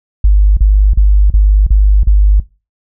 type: tone bursts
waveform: sine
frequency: 50.4 Hz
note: G1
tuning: 49 cents sharp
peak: -3 dBFS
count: 6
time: 0.24-2.4 s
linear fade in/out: 5 ms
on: 330 ms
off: 36 ms
effects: noise-tail reverb RT60 0.3 s tail -21 dB re dry

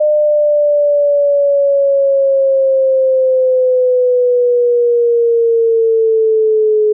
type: linear sweep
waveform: sine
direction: down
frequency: 605 to 423.7 Hz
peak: -8 dBFS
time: 0-6.93 s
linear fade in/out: 10 ms
effects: none

